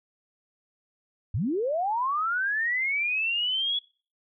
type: linear sweep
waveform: sine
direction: up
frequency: 77.78 to 3400 Hz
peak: -24 dBFS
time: 1.34-3.79 s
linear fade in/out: 5 ms
effects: noise-tail reverb RT60 0.4 s tail -24 dB re dry